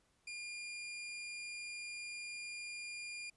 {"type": "tone", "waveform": "sawtooth", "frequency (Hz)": 2411, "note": "D7", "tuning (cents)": 45, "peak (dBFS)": -40, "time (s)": [0.27, 3.3], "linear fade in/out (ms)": 5, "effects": ["pink hiss -75 dBFS RMS until 3.36 s", "resampled to 24000 Hz"]}